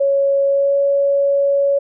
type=tone with pitch glide; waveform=sine; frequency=554.4 to 559.9 Hz; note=C#5 to C#5; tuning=0 to +17 cents; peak=-12 dBFS; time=0-1.79 s; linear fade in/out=10 ms; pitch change=+17 cents; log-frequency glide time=0.46-0.76 s; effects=none